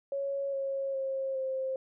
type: tone with pitch steps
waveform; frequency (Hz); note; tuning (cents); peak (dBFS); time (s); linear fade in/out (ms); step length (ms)
sine; 554.4 / 545.2 / 536.1 / 527.2; C#5 / C#5 / C5 / C5; 0 / -29 / +42 / +13; -30; 0.12-1.76; 2; 410
effects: none